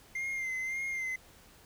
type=tone with vibrato; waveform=triangle; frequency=2093 Hz; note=C7; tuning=in tune; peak=-31 dBFS; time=0.15-1.16 s; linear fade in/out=5 ms; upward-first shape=sine; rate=1.8 Hz; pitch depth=40 cents each way; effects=pink hiss -58 dBFS RMS until 1.65 s